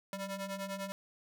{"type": "ring-modulated tone", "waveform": "sawtooth", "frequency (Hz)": 392, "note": "G4", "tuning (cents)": 0, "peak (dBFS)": -31, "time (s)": [0.13, 0.92], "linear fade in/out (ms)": 0, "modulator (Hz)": 201, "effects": []}